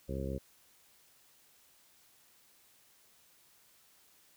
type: harmonic tone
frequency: 67.2 Hz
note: C2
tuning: 47 cents sharp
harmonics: 1 / 2 / 3 / 4 / 5 / 6 / 7 / 8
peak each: -39 / -41 / -42 / -46 / -46 / -45 / -47 / -44 dBFS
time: 0.08-0.39 s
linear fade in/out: 20 ms
effects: white hiss -65 dBFS RMS until 4.36 s